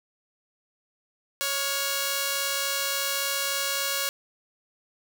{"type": "tone pair together", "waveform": "5% pulse", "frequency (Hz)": [555.7, 1421], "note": ["C#5", "F6"], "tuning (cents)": [4, 30], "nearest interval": "octave + major third", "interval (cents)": 1626, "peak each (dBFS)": [-16, -18], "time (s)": [1.41, 4.09], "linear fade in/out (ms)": 0, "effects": []}